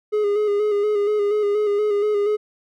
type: tone with vibrato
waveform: triangle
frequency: 415.3 Hz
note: G#4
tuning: in tune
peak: -15 dBFS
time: 0.12-2.37 s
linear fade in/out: 20 ms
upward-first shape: square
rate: 4.2 Hz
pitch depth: 32 cents each way
effects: none